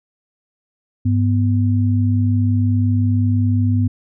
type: tone pair together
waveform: sine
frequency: 101.26 / 246.9 Hz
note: G#2 / B3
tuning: -43 / 0 cents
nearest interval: octave + minor third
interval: 1543 cents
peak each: -14 / -19 dBFS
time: 1.05-3.88 s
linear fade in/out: 10 ms
effects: none